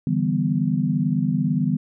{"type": "chord", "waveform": "sine", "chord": "E minor seventh", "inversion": "third", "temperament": "equal", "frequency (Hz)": [146.83, 164.81, 196, 246.9], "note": ["D3", "E3", "G3", "B3"], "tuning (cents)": [0, 0, 0, 0], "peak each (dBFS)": -24, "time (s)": [0.07, 1.77], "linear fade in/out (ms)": 2, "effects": []}